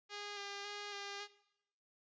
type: tone with vibrato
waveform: 5% pulse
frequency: 406.2 Hz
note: G#4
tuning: 38 cents flat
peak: -32 dBFS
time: 0.09-1.28 s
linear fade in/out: 50 ms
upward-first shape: square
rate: 1.8 Hz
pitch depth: 19 cents each way
effects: noise-tail reverb RT60 0.8 s tail -18 dB re dry + resampled to 16000 Hz